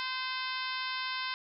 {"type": "harmonic tone", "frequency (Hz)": 516, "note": "C5", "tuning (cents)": -24, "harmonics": [2, 3, 4, 5, 6, 7, 8, 9, 10], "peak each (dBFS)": [-38, -40, -41, -42, -43, -43, -44, -45, -45], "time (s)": [0, 1.34], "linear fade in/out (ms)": 0, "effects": []}